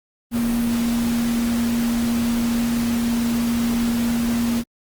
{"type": "tone in noise", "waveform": "sine", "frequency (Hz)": 234.7, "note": "A#3", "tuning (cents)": 12, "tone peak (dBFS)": -18, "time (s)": [0.31, 4.64], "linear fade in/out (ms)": 50, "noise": "pink", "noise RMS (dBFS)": -30, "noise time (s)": [0.31, 4.64], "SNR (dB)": 9, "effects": ["Opus 32 kbps"]}